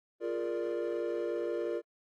triangle chord, Bb dominant seventh, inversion second, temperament equal, 349.2 / 415.3 / 466.2 / 587.3 Hz, F4 / Ab4 / Bb4 / D5, 0 / 0 / 0 / 0 cents, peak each -33 / -38 / -33 / -36 dBFS, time 0.2-1.82 s, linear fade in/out 50 ms, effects tanh soft clip ceiling -23 dBFS + AAC 48 kbps

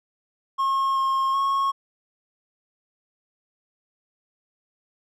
triangle tone with pitch steps, 1080 / 1073 / 1094 Hz, C#6 / C6 / C#6, -45 / +43 / -23 cents, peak -18 dBFS, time 0.58-1.72 s, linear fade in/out 20 ms, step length 380 ms, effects none

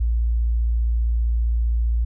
sine tone, 57.6 Hz, A#1, 20 cents flat, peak -17 dBFS, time 0-2.05 s, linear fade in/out 10 ms, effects none

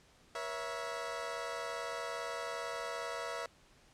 20% pulse chord, A# diminished, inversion none, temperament equal with one note detuned, 476.8 / 554.4 / 659.3 Hz, A#4 / C#5 / E5, +39 / 0 / 0 cents, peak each -38 / -39 / -36 dBFS, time 0.35-3.46 s, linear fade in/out 2 ms, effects pink hiss -64 dBFS RMS until 3.93 s + low-pass 8000 Hz 12 dB/octave

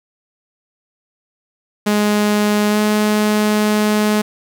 sawtooth tone with pitch glide, 208.7 to 211.5 Hz, G#3 to G#3, +9 to +32 cents, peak -9 dBFS, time 1.86-4.22 s, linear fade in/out 10 ms, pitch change +23 cents, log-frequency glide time 2.69-2.78 s, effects 8-bit

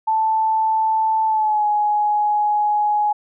sine tone with pitch glide, 880 to 837.4 Hz, A5 to G#5, 0 to +14 cents, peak -15 dBFS, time 0.07-3.13 s, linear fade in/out 10 ms, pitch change -86 cents, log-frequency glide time 1.26-1.66 s, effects none

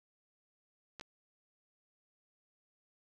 clicks, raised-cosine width 0.2 ms, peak -28 dBFS, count 2, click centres 0.997 / 1.011 s, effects none

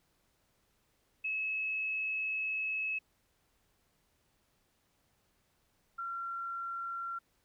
sine tone pair in turn, 2584 / 1368.8 Hz, E7 / F6, -35 / -35 cents, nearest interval major seventh, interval 1100 cents, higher first, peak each -32 / -36 dBFS, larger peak first, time 1.24-2.99 / 5.98-7.19 s, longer first, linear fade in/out 10 ms, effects pink hiss -74 dBFS RMS until 7.44 s

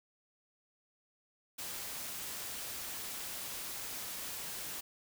white noise, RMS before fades -42 dBFS, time 1.58-4.81 s, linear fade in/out 10 ms, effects none

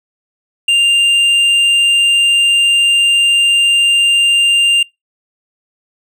triangle tone with hard clipping, 2794 Hz, F7, in tune, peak -9 dBFS, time 0.68-4.83 s, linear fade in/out 5 ms, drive 8 dB, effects noise-tail reverb RT60 0.2 s tail -25 dB re dry

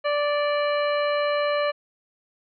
harmonic tone, 585 Hz, D5, 7 cents flat, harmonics 1 / 2 / 3 / 4 / 5 / 7, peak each -22 / -28 / -32 / -34 / -36 / -39 dBFS, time 0.04-1.72 s, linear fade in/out 20 ms, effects none

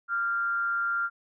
sine tone with frequency modulation, 1389 Hz, F6, 10 cents flat, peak -25 dBFS, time 0.08-1.1 s, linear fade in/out 50 ms, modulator 194 Hz, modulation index 0.33, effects none

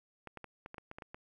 clicks, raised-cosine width 0.5 ms, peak -30 dBFS, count 10, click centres 0.273 / 0.373 / 0.443 / 0.661 / 0.744 / 0.782 / 0.914 / 0.985 / 1.022 / 1.145 s, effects 11-bit

